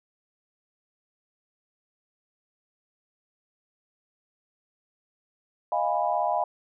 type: chord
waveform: sine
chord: F half-diminished seventh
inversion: third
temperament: equal with one note detuned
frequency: 622.3 / 698.5 / 823 / 987.8 Hz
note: Eb5 / F5 / Ab5 / Cb6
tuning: 0 / 0 / -16 / 0 cents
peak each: -29 / -27 / -28 / -30 dBFS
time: 5.72-6.44 s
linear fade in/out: 2 ms
effects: none